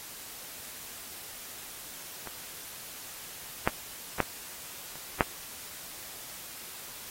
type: clicks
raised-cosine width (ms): 0.5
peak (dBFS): -24 / -8 / -8 / -29 / -6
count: 5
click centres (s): 2.273 / 3.675 / 4.203 / 4.956 / 5.208
effects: white hiss -44 dBFS RMS until 7.1 s + AAC 48 kbps